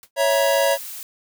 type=noise with exponential decay; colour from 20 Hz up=white; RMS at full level=-39 dBFS; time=0.03-0.11 s; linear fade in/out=2 ms; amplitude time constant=16 ms
type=chord; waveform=square; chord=A# diminished; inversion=first; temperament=equal with one note detuned; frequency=554.4 / 659.3 / 952.5 Hz; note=C#5 / E5 / A#5; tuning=0 / 0 / +37 cents; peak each=-19 / -22 / -25 dBFS; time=0.16-0.78 s; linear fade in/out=50 ms
type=noise; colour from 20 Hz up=blue; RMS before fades=-34 dBFS; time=0.3-1.03 s; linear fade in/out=2 ms
effects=none

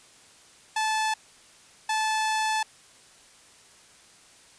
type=tone bursts at uneven times; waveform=sawtooth; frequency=871 Hz; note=A5; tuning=18 cents flat; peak=-20 dBFS; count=2; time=0.76-1.14 / 1.89-2.63 s; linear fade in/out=5 ms; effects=white hiss -54 dBFS RMS until 4.58 s + resampled to 22050 Hz

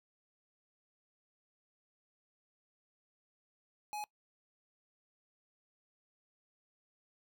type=tone; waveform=square; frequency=840 Hz; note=G#5; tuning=19 cents sharp; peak=-39 dBFS; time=3.93-4.04 s; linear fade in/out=0 ms; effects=noise-tail reverb RT60 0.1 s tail -22 dB re dry

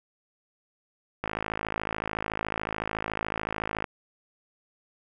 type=click train; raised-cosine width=0.5 ms; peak=-14 dBFS; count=141; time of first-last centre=1.24-3.842 s; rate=53.8 Hz; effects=none

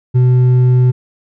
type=tone with hard clipping; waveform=sine; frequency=125.6 Hz; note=B2; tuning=30 cents sharp; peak=-8 dBFS; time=0.14-0.92 s; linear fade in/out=20 ms; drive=4 dB; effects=none

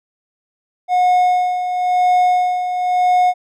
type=tone with tremolo; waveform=triangle; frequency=725 Hz; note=F#5; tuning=35 cents flat; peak=-8 dBFS; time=0.88-3.34 s; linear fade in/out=50 ms; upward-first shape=sine; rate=0.97 Hz; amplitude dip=60%; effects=none

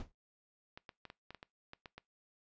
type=noise with exponential decay; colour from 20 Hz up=brown; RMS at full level=-37 dBFS; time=0-0.12 s; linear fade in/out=1 ms; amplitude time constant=25 ms
type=clicks; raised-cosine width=0.3 ms; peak=-32 dBFS; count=10; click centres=0.775 / 0.892 / 1.053 / 1.101 / 1.306 / 1.347 / 1.429 / 1.734 / 1.858 / 1.98 s
effects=noise-tail reverb RT60 0.2 s tail -23 dB re dry + resampled to 16000 Hz

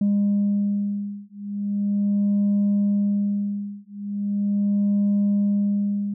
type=beating tone pair; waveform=sine; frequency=202.8 / 203.19 Hz; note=G#3 / G#3; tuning=-41 / -38 cents; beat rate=0.39 Hz; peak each=-21 dBFS; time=0.01-6.14 s; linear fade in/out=5 ms; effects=tanh soft clip ceiling -15 dBFS

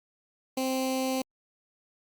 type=tone with notch filter; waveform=15% pulse; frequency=261.6 Hz; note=C4; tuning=in tune; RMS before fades=-29 dBFS; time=0.57-1.22 s; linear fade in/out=5 ms; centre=1400 Hz; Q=0.74; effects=Opus 48 kbps

